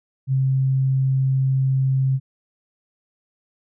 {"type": "tone", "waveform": "sine", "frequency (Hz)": 133.1, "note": "C3", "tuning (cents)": 30, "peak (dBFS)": -16, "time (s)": [0.27, 2.2], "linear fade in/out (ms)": 50, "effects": []}